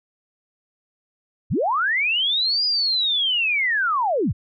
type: linear two-way sweep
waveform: sine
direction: up then down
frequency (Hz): 51.8 to 4957 to 51.8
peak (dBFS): -18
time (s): 1.5-4.33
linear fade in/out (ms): 20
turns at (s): 2.65
effects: none